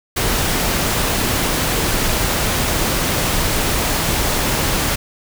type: noise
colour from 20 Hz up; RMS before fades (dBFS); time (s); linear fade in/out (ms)
pink; -18; 0.16-4.96; 10
effects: none